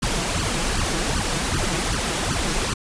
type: noise with flanger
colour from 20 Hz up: pink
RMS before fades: -23 dBFS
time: 0.02-2.74 s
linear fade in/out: 10 ms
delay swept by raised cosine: 0.65 to 6.15 ms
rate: 2.6 Hz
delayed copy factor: +1
effects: resampled to 22050 Hz